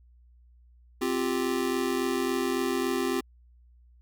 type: chord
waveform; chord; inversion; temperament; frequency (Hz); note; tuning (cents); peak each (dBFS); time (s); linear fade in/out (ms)
square; C suspended fourth; none; just; 261.6 / 348.8 / 392.4; C4 / F4 / G4; 0 / -2 / +2; -31; 1.01-3.21; 10
effects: added 60 Hz sine -54 dBFS peak until 4.01 s